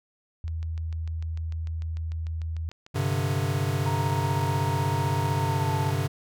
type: tone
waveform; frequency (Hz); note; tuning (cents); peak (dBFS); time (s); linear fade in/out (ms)
sine; 81; E2; -30; -28; 0.44-2.69; 0
type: click train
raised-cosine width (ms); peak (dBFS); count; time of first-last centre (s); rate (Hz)
0.2; -30; 23; 0.48-3.759; 6.71
type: chord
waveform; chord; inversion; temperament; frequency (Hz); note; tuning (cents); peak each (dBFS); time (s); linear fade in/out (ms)
square; G suspended fourth; none; equal; 98 / 130.81 / 146.83; G2 / C3 / D3; 0 / 0 / 0; -29 / -29 / -30; 2.94-6.08; 20
type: tone with pitch glide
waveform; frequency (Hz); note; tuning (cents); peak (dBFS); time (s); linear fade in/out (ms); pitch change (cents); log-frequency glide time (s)
sine; 932.3 to 884; A#5 to A5; 0 to +8; -30; 3.86-5.91; 0; -92; 5.33-5.74
effects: none

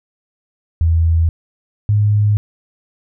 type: tone pair in turn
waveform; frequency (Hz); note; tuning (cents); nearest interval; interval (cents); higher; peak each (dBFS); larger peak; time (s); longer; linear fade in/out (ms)
sine; 82.3 / 104.45; E2 / G#2; -2 / +10; major third; 412; second; -10; neither; 0.81-1.29 / 1.89-2.37; neither; 0
effects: none

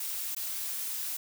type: noise with dropouts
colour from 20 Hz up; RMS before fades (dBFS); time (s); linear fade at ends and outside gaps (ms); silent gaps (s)
blue; -35; 0-1.17; 5; 0.35-0.364
effects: none

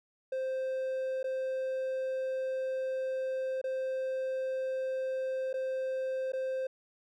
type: tone with dropouts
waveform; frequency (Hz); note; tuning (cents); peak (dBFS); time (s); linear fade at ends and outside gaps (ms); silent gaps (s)
triangle; 523.3; C5; 0; -29; 0.32-6.67; 5; 1.23-1.241 / 3.615-3.64 / 5.53-5.539 / 6.321-6.333
effects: none

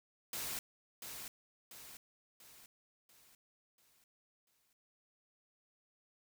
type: noise with echo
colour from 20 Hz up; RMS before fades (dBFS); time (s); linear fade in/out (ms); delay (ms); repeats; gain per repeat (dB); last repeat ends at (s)
white; -41; 0.33-0.59; 2; 690; 6; -6; 4.73
effects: none

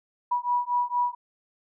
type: beating tone pair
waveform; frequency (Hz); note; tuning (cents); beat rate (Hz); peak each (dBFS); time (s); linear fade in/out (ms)
sine; 972 / 976.3; B5 / B5; -28 / -20; 4.3; -26; 0.31-1.15; 10
effects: none

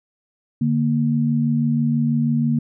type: tone pair together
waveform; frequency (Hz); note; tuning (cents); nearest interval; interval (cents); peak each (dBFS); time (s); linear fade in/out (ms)
sine; 146.95 / 233.1; D3 / A#3; +1 / 0; minor sixth; 799; -20 / -18; 0.61-2.59; 5
effects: none

